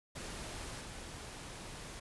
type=noise with level steps; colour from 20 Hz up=pink; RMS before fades=-44 / -47 dBFS; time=0.15-2 s; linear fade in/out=10 ms; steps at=0.8 s; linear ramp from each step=20 ms; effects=resampled to 24000 Hz